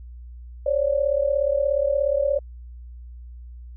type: tone pair together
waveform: sine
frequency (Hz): 542 / 578.9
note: C#5 / D5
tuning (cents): -39 / -25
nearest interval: minor second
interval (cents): 114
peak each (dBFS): -22 / -21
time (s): 0.66-2.39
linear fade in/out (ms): 5
effects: added 60 Hz sine -37 dBFS peak until 3.76 s